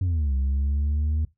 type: exponential two-way sweep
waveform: sine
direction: down then up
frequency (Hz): 95.8 to 66 to 78.3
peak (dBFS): -18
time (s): 0.01-1.25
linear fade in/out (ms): 5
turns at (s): 0.34
effects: noise-tail reverb RT60 0.2 s tail -21 dB re dry + tanh soft clip ceiling -20 dBFS